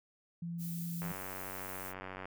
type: tone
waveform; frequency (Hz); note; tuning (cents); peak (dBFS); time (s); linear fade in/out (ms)
sine; 170; F3; -46; -37; 0.42-1.12; 5
type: noise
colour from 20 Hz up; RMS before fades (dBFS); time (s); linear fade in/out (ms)
violet; -46; 0.58-1.94; 50
type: click train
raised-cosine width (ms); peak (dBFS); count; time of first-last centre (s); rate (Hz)
0.5; -28; 117; 1.02-2.255; 93.9
effects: none